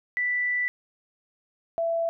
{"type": "tone pair in turn", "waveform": "sine", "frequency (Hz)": [1975, 667.1], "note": ["B6", "E5"], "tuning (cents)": [0, 20], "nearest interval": "octave + perfect fifth", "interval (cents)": 1880, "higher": "first", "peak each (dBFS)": -23, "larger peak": "neither", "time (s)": [[0.17, 0.68], [1.78, 2.09]], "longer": "first", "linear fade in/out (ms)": 0, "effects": []}